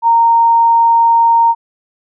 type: tone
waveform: sine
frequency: 925 Hz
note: A#5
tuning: 14 cents flat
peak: -6 dBFS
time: 0.02-1.55 s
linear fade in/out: 50 ms
effects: none